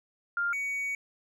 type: tone pair in turn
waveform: sine / triangle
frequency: 1400 / 2250 Hz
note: F6 / C#7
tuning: +4 / +25 cents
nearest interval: minor sixth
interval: 821 cents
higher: second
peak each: -26 / -28 dBFS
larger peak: first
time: 0.37-0.53 / 0.53-0.95 s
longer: second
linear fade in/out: 2 ms
effects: none